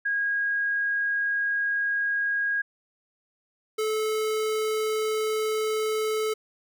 sine / square tone pair in turn, 1638 / 433.9 Hz, G#6 / A4, -24 / -24 cents, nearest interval octave + major seventh, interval 2300 cents, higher first, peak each -23 / -25 dBFS, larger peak first, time 0.05-2.62 / 3.78-6.34 s, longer first, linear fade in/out 10 ms, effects none

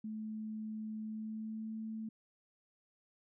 sine tone with pitch glide, 216.9 to 220.3 Hz, A3 to A3, -25 to +2 cents, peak -39 dBFS, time 0.04-2.09 s, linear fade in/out 5 ms, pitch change +27 cents, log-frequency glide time 1.03-1.75 s, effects none

